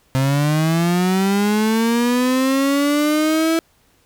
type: linear sweep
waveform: 35% pulse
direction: up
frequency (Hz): 130.7 to 329.6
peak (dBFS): -13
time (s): 0.15-3.59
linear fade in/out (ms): 0
effects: pink hiss -58 dBFS RMS until 4.05 s